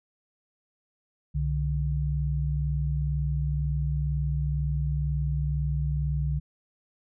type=tone pair together; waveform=sine; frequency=64.77 / 146.83 Hz; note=C2 / D3; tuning=-17 / 0 cents; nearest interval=octave + major second; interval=1417 cents; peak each=-27 dBFS; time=1.34-6.4 s; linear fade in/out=20 ms; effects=none